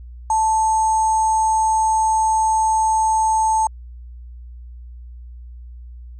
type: tone with sample-and-hold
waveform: sine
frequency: 880 Hz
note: A5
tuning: in tune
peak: -14 dBFS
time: 0.3-3.67 s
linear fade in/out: 2 ms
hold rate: 7350 Hz
effects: added 60 Hz sine -34 dBFS peak until 6.19 s + resampled to 24000 Hz